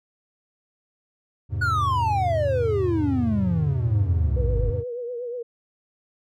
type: chord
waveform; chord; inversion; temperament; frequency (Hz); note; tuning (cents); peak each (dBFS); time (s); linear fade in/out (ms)
triangle; E augmented; none; just; 82.41 / 103.01 / 128.76; E2 / G#2 / B#2; 0 / -14 / -27; -26 / -25 / -29; 1.49-4.84; 50
type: exponential sweep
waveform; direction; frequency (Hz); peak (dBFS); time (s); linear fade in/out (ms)
triangle; down; 1485 to 45.13; -19; 1.61-4.71; 10
type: tone with vibrato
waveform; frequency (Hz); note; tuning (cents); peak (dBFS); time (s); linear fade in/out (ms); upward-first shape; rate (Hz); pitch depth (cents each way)
sine; 484; B4; -35; -28; 4.36-5.43; 10; triangle; 8.3; 74
effects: none